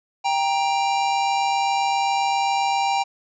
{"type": "tone pair together", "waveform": "square", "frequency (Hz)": [790, 937.5], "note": ["G5", "A#5"], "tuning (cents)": [13, 10], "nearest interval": "minor third", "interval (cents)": 297, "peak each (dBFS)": [-21, -25], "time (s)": [0.24, 3.04], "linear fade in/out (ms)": 20, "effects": ["resampled to 16000 Hz"]}